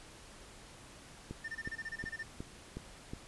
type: click train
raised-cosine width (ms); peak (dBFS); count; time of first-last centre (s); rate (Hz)
3; -28; 6; 1.31-3.135; 2.74
type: tone bursts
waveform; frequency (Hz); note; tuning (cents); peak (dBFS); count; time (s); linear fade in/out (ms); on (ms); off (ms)
triangle; 1800; A6; +39; -36; 12; 1.44-2.232; 10; 44; 24
effects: pink hiss -54 dBFS RMS until 3.27 s + resampled to 24000 Hz